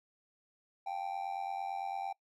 triangle tone with amplitude modulation, 784 Hz, G5, in tune, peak -30 dBFS, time 0.86-2.13 s, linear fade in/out 10 ms, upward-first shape sine, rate 88.9 Hz, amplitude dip 80%, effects noise-tail reverb RT60 0.1 s tail -22 dB re dry

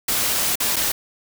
white noise with dropouts, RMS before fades -21 dBFS, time 0.08-0.92 s, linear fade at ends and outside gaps 5 ms, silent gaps 0.556-0.601 / 0.76-0.764 s, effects none

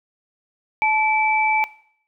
sine tone pair together, 868 / 2317 Hz, A5 / D7, -24 / -24 cents, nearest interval octave + perfect fourth, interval 1700 cents, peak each -18 dBFS, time 0.82-1.64 s, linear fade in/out 0 ms, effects noise-tail reverb RT60 0.6 s tail -19 dB re dry

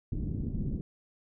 pink low-pass noise, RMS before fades -33 dBFS, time 0.12-0.81 s, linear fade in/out 2 ms, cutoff 280 Hz, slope 24 dB/octave, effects none

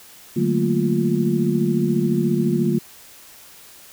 sine tone cluster, 150 / 186.8 / 218.6 / 232.8 / 350.5 Hz, D3 / F#3 / A3 / A#3 / F4, +37 / +17 / -11 / -2 / +6 cents, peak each -23 dBFS, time 0.36-2.79 s, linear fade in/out 10 ms, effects white hiss -45 dBFS RMS until 3.92 s

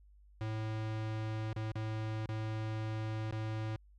square tone with dropouts, 109.4 Hz, A2, 9 cents flat, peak -36 dBFS, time 0.41-3.76 s, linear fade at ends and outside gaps 0 ms, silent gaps 1.529-1.563 / 1.717-1.756 / 2.258-2.29 / 3.309-3.325 s, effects added 50 Hz sine -58 dBFS peak until 3.98 s + low-pass 4000 Hz 12 dB/octave

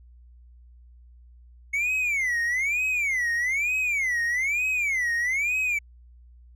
triangle tone with vibrato, 2176 Hz, C#7, 33 cents flat, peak -21 dBFS, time 1.73-5.79 s, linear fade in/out 10 ms, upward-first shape sine, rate 1.1 Hz, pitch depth 270 cents each way, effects added 60 Hz sine -48 dBFS peak until 6.55 s

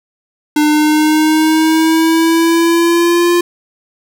square exponential sweep, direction up, 299.3 to 349.2 Hz, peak -9 dBFS, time 0.56-3.41 s, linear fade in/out 5 ms, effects none

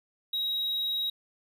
triangle tone, 3820 Hz, A#7, 42 cents sharp, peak -26 dBFS, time 0.33-1.1 s, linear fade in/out 5 ms, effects none

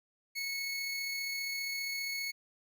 25% pulse tone with amplitude modulation, 2200 Hz, C#7, 14 cents flat, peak -30 dBFS, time 0.35-2.32 s, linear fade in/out 20 ms, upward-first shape sine, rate 35 Hz, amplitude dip 25%, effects none

